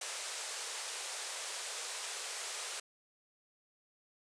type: band-pass noise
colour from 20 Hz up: white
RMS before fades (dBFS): -42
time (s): 0.01-2.8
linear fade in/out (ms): 5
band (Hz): 410 to 9300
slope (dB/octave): 48
effects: none